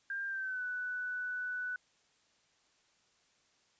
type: tone with pitch glide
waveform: sine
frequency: 1595 to 1488.2 Hz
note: G6 to F#6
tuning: +30 to +10 cents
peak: -35 dBFS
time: 0.1-1.76 s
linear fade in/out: 2 ms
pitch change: -120 cents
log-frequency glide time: 0.27-0.63 s
effects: white hiss -71 dBFS RMS until 3.79 s + resampled to 16000 Hz